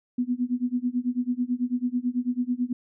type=tone with tremolo; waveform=sine; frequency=246.9 Hz; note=B3; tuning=in tune; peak=-20 dBFS; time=0.18-2.73 s; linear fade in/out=5 ms; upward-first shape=sine; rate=9.1 Hz; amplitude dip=95%; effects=none